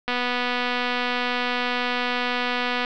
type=click train; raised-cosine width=0.3 ms; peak=-9 dBFS; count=682; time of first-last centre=0.08-2.848 s; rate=246 Hz; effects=low-pass 5000 Hz 12 dB/octave